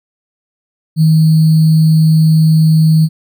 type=tone with sample-and-hold; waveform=sine; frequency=158.6 Hz; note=D#3; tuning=33 cents sharp; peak=-5 dBFS; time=0.96-3.09 s; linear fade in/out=50 ms; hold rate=4410 Hz; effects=none

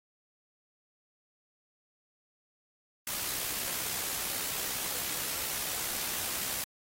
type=noise with amplitude modulation; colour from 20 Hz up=white; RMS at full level=-33 dBFS; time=3.07-6.64 s; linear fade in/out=2 ms; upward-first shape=sine; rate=64.3 Hz; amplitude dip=35%; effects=AAC 48 kbps

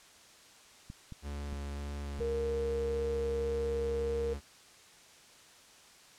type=clicks; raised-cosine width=5 ms; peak=-31 dBFS; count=4; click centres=0.901 / 1.123 / 1.527 / 2.196 s
type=tone with vibrato; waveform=45% pulse; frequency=71.4 Hz; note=D2; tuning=48 cents flat; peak=-37 dBFS; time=1.22-4.41 s; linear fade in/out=50 ms; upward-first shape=square; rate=1.8 Hz; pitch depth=9 cents each way
type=tone; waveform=sine; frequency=466.2 Hz; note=A#4; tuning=in tune; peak=-31 dBFS; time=2.2-4.34 s; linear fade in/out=10 ms
effects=white hiss -57 dBFS RMS until 6.18 s + low-pass 8000 Hz 12 dB/octave

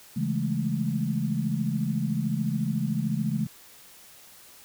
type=chord; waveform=sine; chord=A major seventh; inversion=first; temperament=just; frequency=137.5 / 165 / 206.2 / 220 Hz; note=C#3 / E3 / G#3 / A3; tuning=-14 / +2 / -12 / 0 cents; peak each=-30 dBFS; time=0.16-3.47 s; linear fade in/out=10 ms; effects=white hiss -51 dBFS RMS until 4.64 s

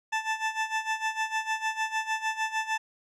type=tone with tremolo; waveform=20% pulse; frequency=880 Hz; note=A5; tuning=in tune; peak=-20 dBFS; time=0.12-2.78 s; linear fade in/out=10 ms; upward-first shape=sine; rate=6.6 Hz; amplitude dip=80%; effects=low-pass 6000 Hz 12 dB/octave

